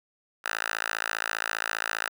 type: tone with high-pass filter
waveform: 5% pulse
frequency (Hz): 55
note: A1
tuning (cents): 0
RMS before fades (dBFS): -31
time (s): 0.44-2.09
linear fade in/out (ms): 10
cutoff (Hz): 1300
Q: 2.6
effects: none